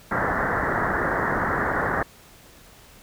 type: low-pass noise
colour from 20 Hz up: white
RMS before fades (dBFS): -24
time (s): 0.11-2.03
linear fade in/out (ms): 5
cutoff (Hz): 1900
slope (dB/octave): 96
effects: pink hiss -50 dBFS RMS until 3.02 s